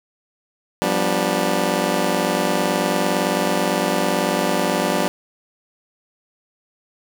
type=chord; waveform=15% pulse; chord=G dominant seventh; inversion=third; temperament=just; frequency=176.4 / 196 / 245 / 294 Hz; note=F3 / G3 / B3 / D4; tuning=+18 / 0 / -14 / +2 cents; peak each=-18 dBFS; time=0.82-5.08 s; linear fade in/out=0 ms; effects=none